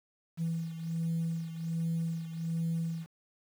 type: beating tone pair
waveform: sine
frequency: 164.81 / 166.11 Hz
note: E3 / E3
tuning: 0 / +14 cents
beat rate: 1.3 Hz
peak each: -31 / -36 dBFS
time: 0.37-3.07 s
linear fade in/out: 50 ms
effects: tanh soft clip ceiling -26 dBFS + 9-bit